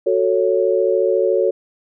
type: chord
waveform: sine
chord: F# minor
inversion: none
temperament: just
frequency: 370 / 444 / 555 Hz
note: F#4 / A4 / C#5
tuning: 0 / +16 / +2 cents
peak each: -18 dBFS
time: 0.06-1.51 s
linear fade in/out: 10 ms
effects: none